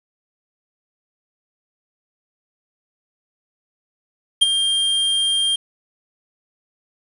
square tone with ADSR envelope, 3198 Hz, G7, 34 cents sharp, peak -8 dBFS, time 4.41-5.56 s, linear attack 14 ms, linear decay 20 ms, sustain -9 dB, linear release 7 ms, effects resampled to 24000 Hz + 7-bit

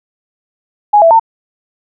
sine tone with pitch steps, 831 / 663 / 904 Hz, G#5 / E5 / A5, +1 / +10 / +47 cents, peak -3 dBFS, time 0.93-1.197 s, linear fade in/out 10 ms, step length 89 ms, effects none

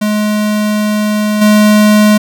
square tone with level steps, 211 Hz, G#3, 28 cents sharp, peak -11 / -5 dBFS, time 0.01-2.18 s, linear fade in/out 10 ms, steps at 1.41 s, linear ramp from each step 10 ms, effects none

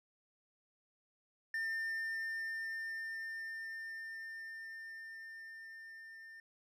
triangle tone with level ramp, 1802 Hz, A6, 41 cents sharp, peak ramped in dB -33 to -49 dBFS, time 1.54-6.4 s, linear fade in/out 2 ms, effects none

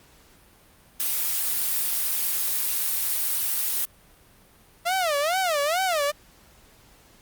blue noise, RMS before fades -25 dBFS, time 1-3.85 s, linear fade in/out 0 ms
sawtooth tone with vibrato, 659.3 Hz, E5, in tune, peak -18 dBFS, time 4.85-6.12 s, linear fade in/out 20 ms, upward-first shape sine, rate 2.3 Hz, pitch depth 260 cents each way
effects pink hiss -55 dBFS RMS until 7.21 s + Opus 48 kbps

